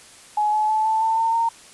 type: tone with pitch steps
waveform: sine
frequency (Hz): 843 / 855.3 / 867.7 / 880.3 / 893.1 / 906.1 / 919.3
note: G#5 / A5 / A5 / A5 / A5 / A#5 / A#5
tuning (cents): +26 / -49 / -24 / +1 / +26 / -49 / -24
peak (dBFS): -17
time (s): 0.37-1.49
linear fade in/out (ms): 5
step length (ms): 160
effects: white hiss -46 dBFS RMS until 1.73 s + resampled to 24000 Hz